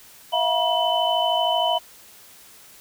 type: tone cluster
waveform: sine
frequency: 656 / 709 / 962 / 3024 Hz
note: E5 / F5 / B5 / F#7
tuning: -9 / +26 / -46 / +37 cents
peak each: -24 dBFS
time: 0.32-1.79 s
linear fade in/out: 20 ms
effects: white hiss -48 dBFS RMS until 2.8 s